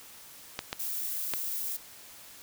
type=clicks; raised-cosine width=0.2 ms; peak=-14 dBFS; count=3; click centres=0.591 / 0.729 / 1.337 s
type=noise; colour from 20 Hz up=violet; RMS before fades=-34 dBFS; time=0.79-1.77 s; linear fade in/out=10 ms
effects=white hiss -50 dBFS RMS until 2.42 s